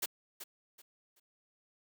white noise with echo, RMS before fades -34 dBFS, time 0.02-0.06 s, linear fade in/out 10 ms, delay 380 ms, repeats 3, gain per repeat -11 dB, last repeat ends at 1.2 s, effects high-pass 200 Hz 12 dB/octave

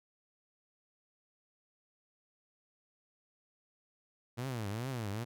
sawtooth tone with vibrato, 115.6 Hz, A#2, 14 cents flat, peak -32 dBFS, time 4.37-5.25 s, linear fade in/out 20 ms, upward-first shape triangle, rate 2.4 Hz, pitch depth 300 cents each way, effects none

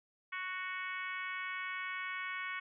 harmonic tone, 370 Hz, F#4, in tune, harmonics 3 / 4 / 5 / 6 / 7 / 8 / 9, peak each -44 / -44 / -44 / -42 / -51 / -54 / -57 dBFS, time 0.32-2.6 s, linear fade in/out 10 ms, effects none

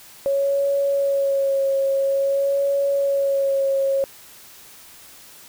sine tone with vibrato, 552 Hz, C#5, 7 cents flat, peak -17 dBFS, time 0.26-4.04 s, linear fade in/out 0 ms, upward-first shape sine, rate 0.49 Hz, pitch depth 22 cents each way, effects white hiss -45 dBFS RMS until 5.48 s

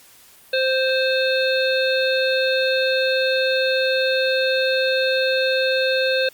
harmonic tone with a mistuned harmonic, 523.3 Hz, C5, in tune, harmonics 1 / 3 / 5 / 7 / 8, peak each -19 / -24 / -26 / -27 / -28 dBFS, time 0.53-6.29 s, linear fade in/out 5 ms, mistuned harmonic 8, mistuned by +20 cents, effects white hiss -49 dBFS RMS until 6.33 s + Opus 48 kbps

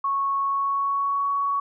sine tone with pitch glide, 1104 to 1120.7 Hz, C#6 to C#6, -7 to +19 cents, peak -21 dBFS, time 0.04-1.6 s, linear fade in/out 5 ms, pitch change +26 cents, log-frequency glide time 0.42-1.28 s, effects none

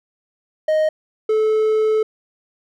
triangle tone pair in turn, 622.3 / 434.4 Hz, D#5 / A4, 0 / -22 cents, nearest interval tritone, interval 622 cents, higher first, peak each -12 dBFS, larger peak neither, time 0.68-0.89 / 1.29-2.03 s, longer second, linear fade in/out 5 ms, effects none

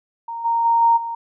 sine tone with level steps, 927 Hz, A#5, 10 cents flat, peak -26 / -16 / -13 / -11 / -24 dBFS, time 0.28-1.15 s, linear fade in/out 5 ms, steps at 0.44 / 0.64 / 0.81 / 0.96 s, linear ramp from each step 20 ms, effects none

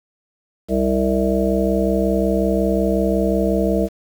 harmonic tone, 65.5 Hz, C2, 2 cents sharp, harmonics 1 / 3 / 5 / 7 / 9 / 10, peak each -24 / -20 / -22 / -22 / -24 / -24 dBFS, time 0.68-3.89 s, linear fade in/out 50 ms, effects 7-bit

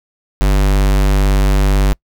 square tone, 49 Hz, G1, in tune, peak -10 dBFS, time 0.41-1.93 s, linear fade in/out 0 ms, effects noise-tail reverb RT60 0.1 s tail -26 dB re dry

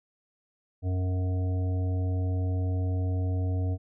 harmonic tone, 92 Hz, F#2, 9 cents flat, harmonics 1 / 3 / 5 / 7 / 8, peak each -25 / -37 / -42 / -44 / -49 dBFS, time 0.82-3.78 s, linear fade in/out 50 ms, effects none

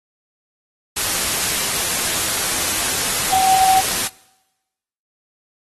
sine tone in noise, 761 Hz, F#5, 48 cents sharp, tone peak -13 dBFS, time 3.32-3.81 s, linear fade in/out 10 ms, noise white, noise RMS -20 dBFS, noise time 0.96-4.08 s, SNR +4 dB, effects noise-tail reverb RT60 1.0 s tail -23 dB re dry + AAC 32 kbps

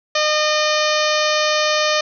harmonic tone with a mistuned harmonic, 609 Hz, D#5, 37 cents flat, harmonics 1 / 2 / 3 / 4 / 5 / 6 / 7 / 8 / 9 / 10, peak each -19 / -22 / -24 / -25 / -26 / -27 / -27 / -28 / -29 / -29 dBFS, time 0.15-2.01 s, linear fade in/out 5 ms, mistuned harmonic 8, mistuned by -20 cents, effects none

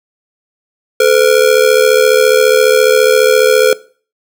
square ring-modulated tone, 472.2 Hz, A#4, 22 cents sharp, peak -4 dBFS, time 1-3.73 s, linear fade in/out 2 ms, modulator 37.3 Hz, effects noise-tail reverb RT60 0.4 s tail -19 dB re dry

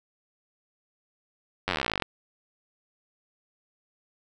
slowing click train, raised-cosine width 0.3 ms, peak -10 dBFS, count 23, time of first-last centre 1.68-2.022 s, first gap 10 ms, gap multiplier 1.04, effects none

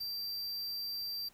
square tone, 4699 Hz, D8, in tune, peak -37 dBFS, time 0-1.29 s, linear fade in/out 10 ms, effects pink hiss -64 dBFS RMS until 1.33 s

